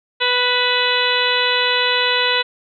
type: harmonic tone with a mistuned harmonic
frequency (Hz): 493.9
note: B4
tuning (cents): 0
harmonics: 1 / 2 / 3 / 4 / 5 / 6 / 7 / 8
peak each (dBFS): -23 / -23 / -23 / -23 / -23 / -23 / -23 / -23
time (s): 0.2-2.43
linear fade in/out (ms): 20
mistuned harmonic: 5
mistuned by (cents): +48
effects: none